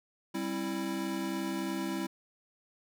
square chord, C major, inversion second, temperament equal with one note detuned, 196 / 266.4 / 329.6 Hz, G3 / C4 / E4, 0 / +31 / 0 cents, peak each -38 / -39 / -36 dBFS, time 0.34-2.07 s, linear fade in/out 10 ms, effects none

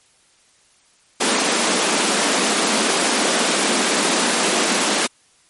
pink high-pass noise, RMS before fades -18 dBFS, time 1.2-5.07 s, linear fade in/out 10 ms, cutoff 200 Hz, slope 48 dB/octave, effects white hiss -56 dBFS RMS until 5.49 s + MP3 48 kbps

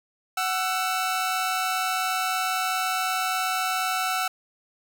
sawtooth tone pair together, 745.9 / 1329 Hz, F#5 / E6, +14 / +14 cents, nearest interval minor seventh, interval 1000 cents, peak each -23 dBFS, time 0.37-4.28 s, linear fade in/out 5 ms, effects none

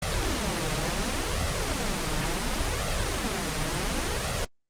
pink noise with flanger, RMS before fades -27 dBFS, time 0.02-4.45 s, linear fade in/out 5 ms, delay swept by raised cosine 1.5 to 6.5 ms, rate 0.7 Hz, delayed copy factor +0.9, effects low-pass 9000 Hz 12 dB/octave + Opus 24 kbps

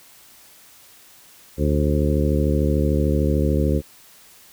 harmonic tone with a mistuned harmonic, 73.42 Hz, D2, in tune, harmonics 1 / 2 / 3 / 4 / 5 / 6 / 7, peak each -20 / -23 / -25 / -26 / -27 / -28 / -28 dBFS, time 1.57-3.82 s, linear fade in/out 50 ms, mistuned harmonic 7, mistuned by +45 cents, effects white hiss -49 dBFS RMS until 4.52 s

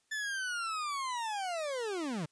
40% pulse linear sweep, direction down, 1760 to 140 Hz, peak -33 dBFS, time 0.11-2.26 s, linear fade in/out 10 ms, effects white hiss -74 dBFS RMS until 2.31 s + resampled to 22050 Hz

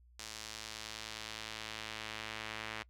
sawtooth tone with band-pass filter sweep, 109.7 Hz, A2, 5 cents flat, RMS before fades -45 dBFS, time 0.19-2.83 s, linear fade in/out 5 ms, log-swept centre 5700 to 2300 Hz, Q 1.1, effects noise-tail reverb RT60 0.1 s tail -23 dB re dry + added 60 Hz sine -60 dBFS peak until 2.89 s

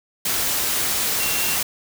sine tone in noise, 2744 Hz, F7, 31 cents flat, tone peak -28 dBFS, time 1.2-1.56 s, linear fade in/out 5 ms, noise white, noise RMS -22 dBFS, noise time 0.25-1.63 s, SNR -9 dB, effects none

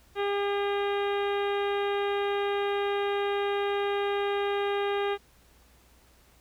harmonic tone with a mistuned harmonic, 403.3 Hz, G4, 49 cents sharp, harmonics 1 / 2 / 3 / 4 / 5 / 6 / 7 / 8 / 9, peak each -27 / -33 / -37 / -39 / -41 / -43 / -44 / -45 / -46 dBFS, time 0.15-5.18 s, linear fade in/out 50 ms, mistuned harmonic 9, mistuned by +59 cents, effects added 60 Hz sine -61 dBFS peak until 6.4 s + pink hiss -61 dBFS RMS until 6.4 s

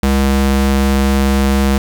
square ring-modulated tone, 135.5 Hz, C#3, 39 cents flat, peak -8 dBFS, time 0.03-1.78 s, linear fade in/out 2 ms, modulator 68.8 Hz, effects 7-bit

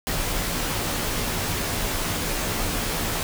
pink noise with comb filter, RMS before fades -26 dBFS, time 0.07-3.23 s, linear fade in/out 0 ms, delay 15 ms, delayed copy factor -0.6, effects none

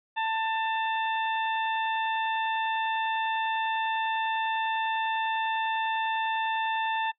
harmonic tone, 890 Hz, A5, 20 cents sharp, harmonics 1 / 2 / 3 / 4, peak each -27 / -33 / -37 / -39 dBFS, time 0.16-7.12 s, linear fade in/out 20 ms, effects noise-tail reverb RT60 0.1 s tail -23 dB re dry

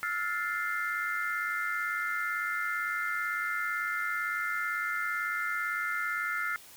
sine chord, F major seventh, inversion third, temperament equal with one note detuned, 1318.5 / 1416.4 / 1760 / 2093 Hz, E6 / F6 / A6 / C7, 0 / +24 / 0 / 0 cents, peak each -37 / -33 / -37 / -35 dBFS, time 0.03-6.56 s, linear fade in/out 0 ms, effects white hiss -52 dBFS RMS until 6.76 s

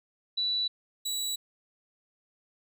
sine / 25% pulse tone pair in turn, 3951 / 3924 Hz, B7 / B7, 0 / -12 cents, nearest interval unison, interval 12 cents, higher first, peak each -26 dBFS, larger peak neither, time 0.37-0.68 / 1.05-1.36 s, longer neither, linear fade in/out 10 ms, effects none

